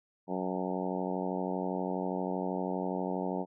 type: harmonic tone with a mistuned harmonic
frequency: 92.5 Hz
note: F#2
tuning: in tune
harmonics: 2 / 3 / 4 / 5 / 6 / 7 / 8 / 9 / 10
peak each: -36 / -38 / -39 / -40 / -41 / -41 / -42 / -43 / -43 dBFS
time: 0.27-3.46 s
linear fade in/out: 50 ms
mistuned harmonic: 10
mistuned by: -36 cents
effects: none